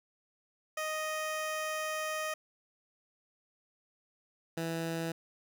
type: tone pair in turn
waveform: 15% pulse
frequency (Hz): 622.3 / 164.83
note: D#5 / E3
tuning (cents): 0 / 0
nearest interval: octave + major seventh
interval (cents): 2300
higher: first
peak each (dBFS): -27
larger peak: neither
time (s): 0.77-2.34 / 4.57-5.12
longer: first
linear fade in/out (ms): 5
effects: none